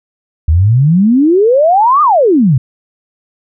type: exponential two-way sweep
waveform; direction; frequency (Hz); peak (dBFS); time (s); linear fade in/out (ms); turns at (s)
sine; up then down; 74 to 1247 to 117.6; -5; 0.48-2.58; 5; 2.02
effects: none